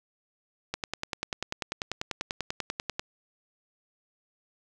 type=click train; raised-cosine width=0.2 ms; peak=-13 dBFS; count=24; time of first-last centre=0.74-2.995 s; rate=10.2 Hz; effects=none